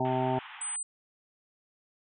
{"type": "harmonic tone", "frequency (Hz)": 128.9, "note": "C3", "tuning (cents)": -26, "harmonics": [1, 2, 3, 5, 6, 7], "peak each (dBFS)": [-33, -33, -33, -33, -33, -33], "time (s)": [0, 0.39], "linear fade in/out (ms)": 5}
{"type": "band-pass noise", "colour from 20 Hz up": "pink", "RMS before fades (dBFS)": -46, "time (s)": [0.05, 0.76], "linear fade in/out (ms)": 0, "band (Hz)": [790, 3400], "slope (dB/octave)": 96}
{"type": "tone", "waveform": "sine", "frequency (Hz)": 8100, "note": "B8", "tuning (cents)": 43, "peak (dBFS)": -32, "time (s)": [0.61, 0.83], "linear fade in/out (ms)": 5}
{"effects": []}